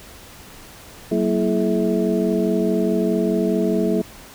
sine tone cluster, 188.2 / 233 / 333.9 / 426.6 / 651 Hz, F#3 / A#3 / E4 / G#4 / E5, +30 / -1 / +22 / +46 / -22 cents, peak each -22 / -23 / -23 / -22 / -27 dBFS, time 1.11-4.02 s, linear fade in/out 10 ms, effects pink hiss -42 dBFS RMS until 4.34 s

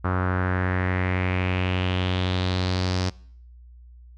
sawtooth tone with low-pass filter sweep, 91.8 Hz, F#2, 13 cents flat, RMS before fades -24 dBFS, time 0.04-3.1 s, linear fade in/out 10 ms, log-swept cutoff 1300 to 5200 Hz, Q 3.7, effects noise-tail reverb RT60 0.6 s tail -23 dB re dry + added 60 Hz sine -44 dBFS peak until 4.17 s

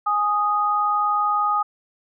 sine tone pair together, 830.6 / 1242.9 Hz, G#5 / D#6, 0 / -2 cents, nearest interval perfect fifth, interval 698 cents, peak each -23 / -19 dBFS, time 0.06-1.63 s, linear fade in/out 10 ms, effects none

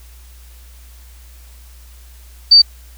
sine tone, 4611 Hz, D8, 33 cents flat, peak -3 dBFS, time 2.51-2.62 s, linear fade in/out 10 ms, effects added 60 Hz sine -38 dBFS peak until 2.97 s + white hiss -48 dBFS RMS until 2.97 s

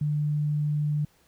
sine tone, 148.9 Hz, D3, 24 cents sharp, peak -23 dBFS, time 0.01-1.05 s, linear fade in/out 5 ms, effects pink hiss -63 dBFS RMS until 1.27 s

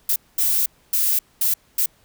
violet noise bursts at uneven times, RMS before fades -19 dBFS, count 5, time 0.09-0.16 / 0.38-0.66 / 0.93-1.19 / 1.41-1.54 / 1.78-1.86 s, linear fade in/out 5 ms, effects pink hiss -58 dBFS RMS until 2.04 s

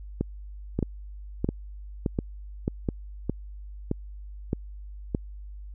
two click trains, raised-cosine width 3 ms, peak -12 / -12 dBFS, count 4 / 9, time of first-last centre 0.79-2.888 / 0.21-5.148 s, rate 1.43 / 1.62 Hz, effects added 50 Hz sine -38 dBFS peak until 5.74 s

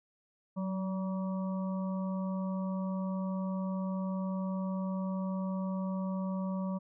harmonic tone with a mistuned harmonic, 191.1 Hz, G3, 44 cents flat, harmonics 1 / 3 / 5 / 6, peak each -32 / -42 / -46 / -48 dBFS, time 0.56-6.79 s, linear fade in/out 20 ms, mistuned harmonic 1, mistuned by -33 cents, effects none

